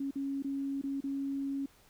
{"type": "tone with dropouts", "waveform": "sine", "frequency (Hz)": 275.6, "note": "C#4", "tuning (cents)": -10, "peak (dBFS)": -32, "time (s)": [0, 1.66], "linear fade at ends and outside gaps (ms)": 5, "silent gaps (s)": [[0.109, 0.156], [0.424, 0.444], [0.815, 0.837], [1.006, 1.039]], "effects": ["pink hiss -63 dBFS RMS until 1.89 s"]}